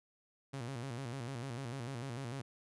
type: tone with vibrato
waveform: sawtooth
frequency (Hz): 127.1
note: C3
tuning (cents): -50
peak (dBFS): -36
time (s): 0.53-2.42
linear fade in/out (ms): 10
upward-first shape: square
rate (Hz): 6.7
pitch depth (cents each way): 130
effects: resampled to 24000 Hz